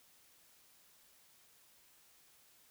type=silence; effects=white hiss -66 dBFS RMS until 2.7 s